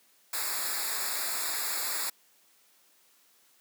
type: noise with comb filter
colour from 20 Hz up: white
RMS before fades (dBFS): -32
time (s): 0.33-2.1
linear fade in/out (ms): 5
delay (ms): 0.33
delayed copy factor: -0.95
effects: white hiss -64 dBFS RMS until 3.6 s + high-pass 200 Hz 12 dB/octave

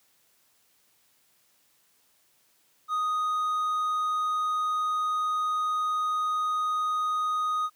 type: tone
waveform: triangle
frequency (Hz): 1244.5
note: D#6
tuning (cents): 0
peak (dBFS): -23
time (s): 2.88-7.7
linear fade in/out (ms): 50
effects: white hiss -66 dBFS RMS until 7.75 s + high-pass 80 Hz 12 dB/octave

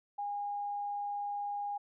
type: tone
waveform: sine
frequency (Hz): 816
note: G#5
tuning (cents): -31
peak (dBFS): -34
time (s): 0.18-1.78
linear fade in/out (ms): 10
effects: none

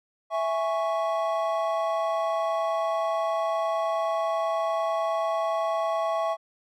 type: chord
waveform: triangle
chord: C# minor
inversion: first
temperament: equal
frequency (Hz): 659.3 / 830.6 / 1108.7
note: E5 / G#5 / C#6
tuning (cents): 0 / 0 / 0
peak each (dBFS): -24 / -30 / -28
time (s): 0.3-6.37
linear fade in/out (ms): 50
effects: none

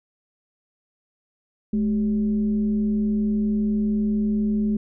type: tone with frequency modulation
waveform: sine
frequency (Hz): 212.2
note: G#3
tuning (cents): +38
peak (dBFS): -19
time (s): 1.73-4.77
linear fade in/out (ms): 5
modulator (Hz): 176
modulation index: 0.36
effects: none

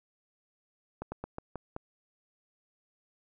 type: slowing click train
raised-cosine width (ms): 1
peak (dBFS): -23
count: 6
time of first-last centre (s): 1.02-1.764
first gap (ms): 100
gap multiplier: 1.2
effects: none

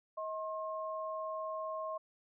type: tone pair together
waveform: sine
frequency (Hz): 635 / 1070.4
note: D#5 / C6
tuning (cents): +35 / +39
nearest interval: major sixth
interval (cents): 904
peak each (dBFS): -39 / -40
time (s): 0.17-1.98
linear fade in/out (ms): 10
effects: none

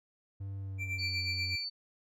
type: tone with pitch glide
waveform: triangle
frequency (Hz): 98.1 to 92.06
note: G2 to F#2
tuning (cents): +2 to -8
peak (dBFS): -35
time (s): 0.4-1.56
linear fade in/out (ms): 10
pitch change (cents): -110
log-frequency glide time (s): 0.57-1.2
type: tone with tremolo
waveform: triangle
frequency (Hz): 2349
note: D7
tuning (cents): 0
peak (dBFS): -31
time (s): 0.78-1.65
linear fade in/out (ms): 50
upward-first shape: sine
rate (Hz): 8.2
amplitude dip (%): 70
type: tone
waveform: sine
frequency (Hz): 4500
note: C#8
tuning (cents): +25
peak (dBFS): -35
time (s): 0.98-1.7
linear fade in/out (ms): 20
effects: none

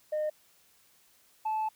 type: tone pair in turn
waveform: sine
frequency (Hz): 611 / 870.3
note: D#5 / A5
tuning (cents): -32 / -19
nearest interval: tritone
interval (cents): 613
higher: second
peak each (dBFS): -26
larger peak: neither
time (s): 0.12-0.3 / 1.45-1.69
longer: second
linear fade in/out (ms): 10
effects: tanh soft clip ceiling -26 dBFS + white hiss -64 dBFS RMS until 1.75 s

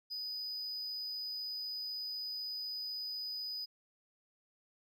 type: tone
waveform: triangle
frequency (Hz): 4978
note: D#8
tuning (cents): 0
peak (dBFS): -37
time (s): 0.1-3.66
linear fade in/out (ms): 20
effects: none

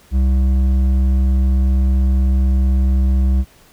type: tone with hard clipping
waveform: sine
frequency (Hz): 65.41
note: C2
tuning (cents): 0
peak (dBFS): -13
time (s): 0.11-3.45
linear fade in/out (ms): 50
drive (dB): 7
effects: pink hiss -49 dBFS RMS until 3.72 s

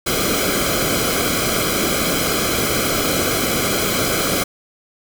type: noise with comb filter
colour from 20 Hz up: pink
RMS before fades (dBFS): -19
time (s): 0.06-4.44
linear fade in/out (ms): 10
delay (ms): 1.1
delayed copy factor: -0.8
effects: none

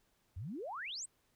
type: exponential sweep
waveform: sine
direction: up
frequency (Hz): 77.3 to 8710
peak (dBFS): -40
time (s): 0.36-1.06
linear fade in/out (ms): 10
effects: pink hiss -75 dBFS RMS until 1.35 s

